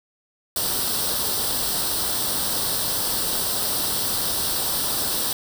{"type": "noise with comb filter", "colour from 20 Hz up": "white", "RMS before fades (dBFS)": -24, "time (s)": [0.56, 5.33], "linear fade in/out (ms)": 2, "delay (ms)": 0.22, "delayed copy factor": 0.7, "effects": []}